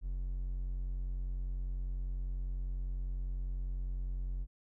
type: tone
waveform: triangle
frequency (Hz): 45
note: F#1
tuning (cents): -47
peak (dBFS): -32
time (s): 0.01-4.47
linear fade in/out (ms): 50
effects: none